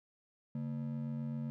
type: ring-modulated tone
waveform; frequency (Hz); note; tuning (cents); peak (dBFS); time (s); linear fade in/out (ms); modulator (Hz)
triangle; 185; F#3; 0; -31; 0.55-1.5; 0; 43.8
effects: none